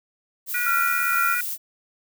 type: noise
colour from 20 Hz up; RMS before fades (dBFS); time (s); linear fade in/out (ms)
violet; -29; 0.46-1.58; 50
type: harmonic tone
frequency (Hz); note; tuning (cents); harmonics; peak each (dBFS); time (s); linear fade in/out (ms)
484.2; B4; -34; 3 / 4 / 5; -25 / -31 / -28; 0.54-1.41; 5
type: tone with tremolo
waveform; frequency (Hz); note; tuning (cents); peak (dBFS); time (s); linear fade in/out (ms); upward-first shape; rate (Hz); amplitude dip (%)
sine; 1375; F6; -27; -20; 0.66-1.35; 5; sine; 2.2; 50
effects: none